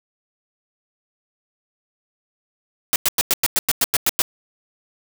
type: noise bursts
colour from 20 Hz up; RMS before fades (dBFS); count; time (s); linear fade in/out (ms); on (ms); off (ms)
white; -17; 11; 2.93-4.219; 0; 29; 97
effects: none